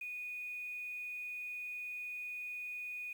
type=tone with quantisation; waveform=sine; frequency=2471 Hz; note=D#7; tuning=13 cents flat; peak=-40 dBFS; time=0.01-3.13 s; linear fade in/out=5 ms; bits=10; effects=none